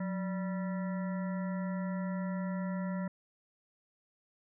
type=harmonic tone with a mistuned harmonic; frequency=194.8 Hz; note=G3; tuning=11 cents flat; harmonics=1 / 3 / 5 / 7 / 9 / 10; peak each=-33 / -43 / -47 / -50 / -52 / -53 dBFS; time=0-3.08 s; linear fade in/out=5 ms; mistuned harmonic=1; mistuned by=-110 cents; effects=none